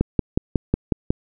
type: click train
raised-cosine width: 3 ms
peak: -4 dBFS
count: 7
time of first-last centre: 0.01-1.105 s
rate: 5.48 Hz
effects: none